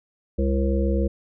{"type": "harmonic tone", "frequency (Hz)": 67.5, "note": "C#2", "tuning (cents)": -45, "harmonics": [1, 3, 5, 7, 8], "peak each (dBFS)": [-21, -26, -28, -29, -30], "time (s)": [0.38, 1.08], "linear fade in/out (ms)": 10, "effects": []}